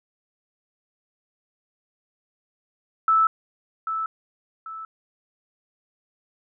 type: tone with echo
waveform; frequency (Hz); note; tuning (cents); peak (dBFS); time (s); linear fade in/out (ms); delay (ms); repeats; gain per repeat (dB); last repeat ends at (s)
sine; 1313; E6; -7; -15; 3.08-3.27; 2; 790; 2; -9; 4.85
effects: none